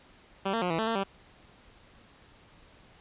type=tone with pitch steps; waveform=10% pulse; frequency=194.4 / 228.2 / 179.2 / 164 / 221.6 / 227.5 / 195.6 Hz; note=G3 / A#3 / F3 / E3 / A3 / A#3 / G3; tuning=-14 / -37 / +45 / -9 / +13 / -42 / -4 cents; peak=-19 dBFS; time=0.45-1.038 s; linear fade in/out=10 ms; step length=84 ms; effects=pink hiss -57 dBFS RMS until 3 s + resampled to 8000 Hz